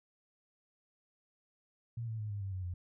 sine tone with pitch steps, 116.54 / 111.41 / 106.5 / 101.81 / 97.32 / 93.03 / 88.94 Hz, A#2 / A2 / G#2 / G#2 / G2 / F#2 / F2, 0 / +22 / +44 / -34 / -12 / +10 / +32 cents, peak -36 dBFS, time 1.97-2.74 s, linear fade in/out 5 ms, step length 110 ms, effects none

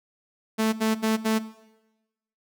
sawtooth tone bursts, 220 Hz, A3, in tune, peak -17 dBFS, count 4, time 0.58-1.393 s, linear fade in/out 20 ms, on 150 ms, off 71 ms, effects noise-tail reverb RT60 1.0 s tail -17 dB re dry

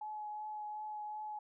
sine tone with vibrato, 848 Hz, G#5, 36 cents sharp, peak -40 dBFS, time 0.01-1.39 s, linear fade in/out 5 ms, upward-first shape triangle, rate 2.7 Hz, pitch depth 16 cents each way, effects none

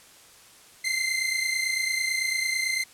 sawtooth tone pair together, 2064 / 2093 Hz, C7 / C7, -24 / 0 cents, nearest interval unison, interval 24 cents, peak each -24 dBFS, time 0.84-2.84 s, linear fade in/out 10 ms, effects white hiss -52 dBFS RMS until 2.93 s + low-pass 11000 Hz 12 dB/octave

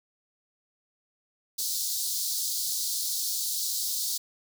pink high-pass noise, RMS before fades -30 dBFS, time 1.58-4.18 s, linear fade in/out 10 ms, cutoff 4000 Hz, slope 48 dB/octave, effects none

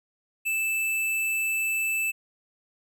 square tone, 2637 Hz, E7, in tune, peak -25 dBFS, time 0.45-2.12 s, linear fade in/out 20 ms, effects none

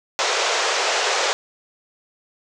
pink band-pass noise, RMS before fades -21 dBFS, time 0.19-1.33 s, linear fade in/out 0 ms, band 420 to 7200 Hz, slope 48 dB/octave, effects none

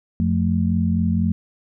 sine tone cluster, 89.8 / 176.7 / 220.8 Hz, F2 / F3 / A3, +49 / +21 / +6 cents, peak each -21 dBFS, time 0.2-1.32 s, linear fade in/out 0 ms, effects none

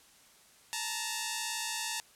5% pulse tone pair together, 874 / 932.3 Hz, A5 / A#5, -12 / 0 cents, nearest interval minor second, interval 112 cents, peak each -24 dBFS, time 0.73-2 s, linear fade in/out 0 ms, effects white hiss -60 dBFS RMS until 2.15 s + low-pass 11000 Hz 12 dB/octave

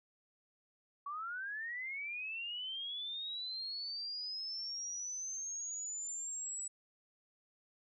sine linear sweep, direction up, 1118 to 7902 Hz, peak -39 dBFS, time 1.06-6.68 s, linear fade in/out 5 ms, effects none

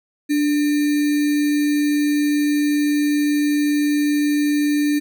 sine tone with sample-and-hold, 293.7 Hz, D4, in tune, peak -15 dBFS, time 0.29-5 s, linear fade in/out 20 ms, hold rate 2100 Hz, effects none

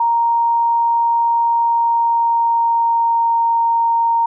sine tone with pitch glide, 932.3 to 925.9 Hz, A#5 to A#5, 0 to -12 cents, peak -12 dBFS, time 0-4.26 s, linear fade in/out 5 ms, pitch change -12 cents, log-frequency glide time 1.58-3.39 s, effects none

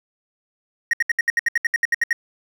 triangle tone bursts, 1874 Hz, A#6, 9 cents sharp, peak -13 dBFS, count 14, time 0.91-2.129 s, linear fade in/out 2 ms, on 23 ms, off 69 ms, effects none

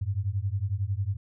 sine beating tone pair, 93.5 / 104.5 Hz, F#2 / G#2, +19 / +11 cents, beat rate 11 Hz, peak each -29 dBFS, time 0.01-1.17 s, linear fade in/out 10 ms, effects none

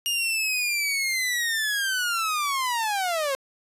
sawtooth linear sweep, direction down, 2854 to 524 Hz, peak -20 dBFS, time 0.06-3.35 s, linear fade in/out 0 ms, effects resampled to 32000 Hz

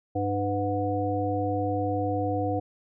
harmonic tone with a mistuned harmonic, 100 Hz, G2, 35 cents sharp, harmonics 1 / 3 / 5 / 7, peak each -30 / -30 / -30 / -30 dBFS, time 0.15-2.6 s, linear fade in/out 10 ms, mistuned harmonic 7, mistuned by +71 cents, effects none

